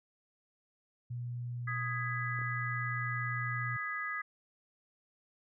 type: tone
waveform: sine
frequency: 121.2 Hz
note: B2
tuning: 32 cents flat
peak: -36 dBFS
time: 1.1-3.77 s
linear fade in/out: 10 ms
type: chord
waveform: sine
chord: G# minor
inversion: second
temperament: just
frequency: 1245.9 / 1661.2 / 1993.5 Hz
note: D#6 / G#6 / B6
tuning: +2 / 0 / +16 cents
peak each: -39 / -39 / -39 dBFS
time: 1.67-4.22 s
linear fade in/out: 10 ms
type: clicks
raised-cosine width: 2 ms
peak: -39 dBFS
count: 2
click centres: 2.389 / 2.416 s
effects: none